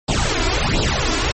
pink noise with flanger, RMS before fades -18 dBFS, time 0.08-1.32 s, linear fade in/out 10 ms, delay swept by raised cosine 0.23 to 3.03 ms, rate 1.4 Hz, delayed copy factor +0.85, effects low-pass 9000 Hz 12 dB/octave + MP3 32 kbps

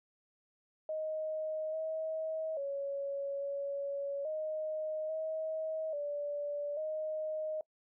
sine tone with pitch steps, 625 / 636 / 558 / 561 / 622 / 634 / 581 / 622 Hz, D#5 / D#5 / C#5 / C#5 / D#5 / D#5 / D5 / D#5, +8 / +38 / +11 / +21 / -1 / +32 / -19 / -1 cents, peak -34 dBFS, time 0.89-7.61 s, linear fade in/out 2 ms, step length 840 ms, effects noise-tail reverb RT60 0.1 s tail -23 dB re dry

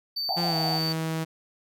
triangle tone, 4572 Hz, D8, 47 cents flat, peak -26 dBFS, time 0.16-0.93 s, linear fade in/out 10 ms
white band-pass noise, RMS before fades -32 dBFS, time 0.29-0.79 s, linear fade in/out 0 ms, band 680 to 810 Hz, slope 96 dB/octave
sawtooth tone with pitch glide, 172.5 to 160.95 Hz, F3 to E3, -21 to -41 cents, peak -23 dBFS, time 0.36-1.25 s, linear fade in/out 20 ms, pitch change -120 cents, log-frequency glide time 0.47-0.56 s
effects none

